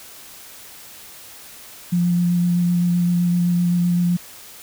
sine tone with vibrato, 175.1 Hz, F3, 5 cents sharp, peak -15 dBFS, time 1.92-4.17 s, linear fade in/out 10 ms, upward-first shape square, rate 7.8 Hz, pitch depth 11 cents each way, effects white hiss -41 dBFS RMS until 4.62 s

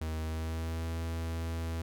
45% pulse tone with pitch glide, 79.3 to 82.29 Hz, D#2 to E2, +33 to -2 cents, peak -33 dBFS, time 0.01-1.82 s, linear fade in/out 5 ms, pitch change +65 cents, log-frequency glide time 0.21-0.86 s, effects none

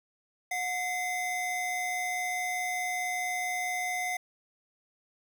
square tone pair together, 726.9 / 2056 Hz, F#5 / C7, -31 / -31 cents, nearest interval octave + tritone, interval 1800 cents, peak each -34 / -33 dBFS, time 0.51-4.17 s, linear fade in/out 5 ms, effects none

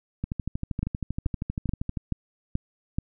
two click trains, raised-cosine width 5 ms, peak -16 / -13 dBFS, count 23 / 6, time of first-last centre 0.24-1.972 / 0.83-2.985 s, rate 12.7 / 2.32 Hz, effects none

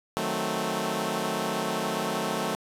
10% pulse chord, D# diminished seventh, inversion none, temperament equal, 155.56 / 185 / 220 / 261.6 Hz, D#3 / F#3 / A3 / C4, 0 / 0 / 0 / 0 cents, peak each -27 / -24 / -22 / -27 dBFS, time 0.17-2.55 s, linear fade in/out 0 ms, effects resampled to 32000 Hz + 8-bit

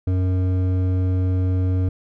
triangle tone with hard clipping, 92.4 Hz, F#2, 2 cents flat, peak -19 dBFS, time 0.07-1.89 s, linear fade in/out 5 ms, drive 14 dB, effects none

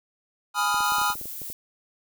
square chord, F half-diminished seventh, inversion first, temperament equal with one note detuned, 830.6 / 991.2 / 1244.5 / 1396.9 Hz, Ab5 / Cb6 / Eb6 / F6, 0 / +6 / 0 / 0 cents, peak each -29 / -29 / -27 / -28 dBFS, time 0.54-1.15 s, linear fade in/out 50 ms
clicks, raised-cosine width 2 ms, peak -29 dBFS, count 11, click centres 0.744 / 0.806 / 0.921 / 0.984 / 1.016 / 1.102 / 1.155 / 1.213 / 1.256 / 1.417 / 1.501 s
violet noise, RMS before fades -36 dBFS, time 0.84-1.53 s, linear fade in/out 0 ms
effects none

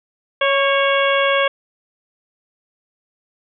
harmonic tone with a mistuned harmonic, 554.4 Hz, C#5, in tune, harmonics 1 / 2 / 3 / 4 / 5 / 6, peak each -17 / -20 / -22 / -23 / -24 / -25 dBFS, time 0.41-1.48 s, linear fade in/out 5 ms, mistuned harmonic 3, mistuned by -37 cents, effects none

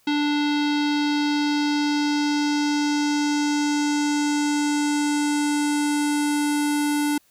square tone with low-pass filter sweep, 293.7 Hz, D4, in tune, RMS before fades -22 dBFS, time 0.07-7.18 s, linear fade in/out 5 ms, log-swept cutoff 3800 to 11000 Hz, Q 2.3, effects white hiss -61 dBFS RMS until 7.3 s

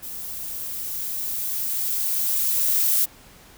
violet noise with level ramp, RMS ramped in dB -34 to -19 dBFS, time 0.02-3.06 s, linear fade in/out 20 ms, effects pink hiss -49 dBFS RMS until 3.57 s

